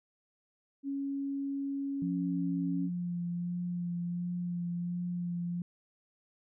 sine tone, 277.2 Hz, C#4, in tune, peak -32 dBFS, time 0.83-2.9 s, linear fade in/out 50 ms
sine tone with vibrato, 175 Hz, F3, 4 cents sharp, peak -32 dBFS, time 2.02-5.62 s, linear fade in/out 2 ms, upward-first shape sine, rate 1.4 Hz, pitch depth 16 cents each way
effects none

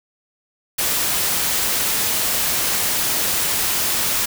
white noise, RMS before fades -20 dBFS, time 0.78-4.26 s, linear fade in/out 10 ms, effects none

